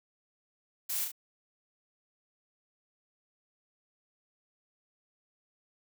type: noise with echo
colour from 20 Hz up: blue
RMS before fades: -34 dBFS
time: 0.89-1.05 s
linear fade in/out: 10 ms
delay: 34 ms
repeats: 2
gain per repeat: -4 dB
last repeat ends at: 1.118 s
effects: none